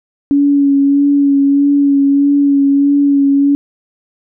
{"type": "tone with vibrato", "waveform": "sine", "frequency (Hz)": 281.4, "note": "C#4", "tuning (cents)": 26, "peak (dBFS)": -7, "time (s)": [0.31, 3.55], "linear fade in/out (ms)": 0, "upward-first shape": "sine", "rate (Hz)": 1.6, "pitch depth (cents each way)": 21, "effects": []}